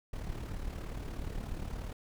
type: noise with amplitude modulation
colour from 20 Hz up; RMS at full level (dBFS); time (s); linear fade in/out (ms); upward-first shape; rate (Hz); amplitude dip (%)
brown; -36; 0.13-1.93; 5; sine; 36.9; 60
effects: none